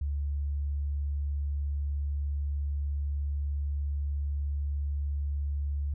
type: tone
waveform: sine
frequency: 71.6 Hz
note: D2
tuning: 43 cents flat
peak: -28 dBFS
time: 0.01-5.94 s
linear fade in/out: 5 ms
effects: none